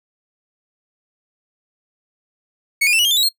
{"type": "tone with pitch steps", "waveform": "40% pulse", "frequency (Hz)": [2217, 2432, 2667, 2925, 3209, 3519, 3860, 4234], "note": ["C#7", "D#7", "E7", "F#7", "G7", "A7", "B7", "C8"], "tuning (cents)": [0, -40, 20, -21, 40, 0, -40, 20], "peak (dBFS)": -12, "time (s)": [2.81, 3.29], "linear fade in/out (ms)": 10, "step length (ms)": 60, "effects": ["noise-tail reverb RT60 0.1 s tail -23 dB re dry"]}